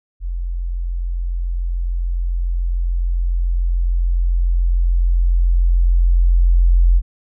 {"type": "tone with level ramp", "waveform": "sine", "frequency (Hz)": 43.5, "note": "F1", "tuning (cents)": -6, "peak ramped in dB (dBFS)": [-20, -8], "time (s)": [0.2, 7.02], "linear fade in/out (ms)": 50, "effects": []}